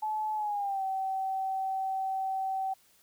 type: tone with pitch glide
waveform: sine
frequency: 861 to 767.1 Hz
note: A5 to G5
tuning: -38 to -38 cents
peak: -29 dBFS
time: 0.02-2.74 s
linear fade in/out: 10 ms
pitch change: -200 cents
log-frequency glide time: 0.35-0.83 s
effects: white hiss -64 dBFS RMS until 3.02 s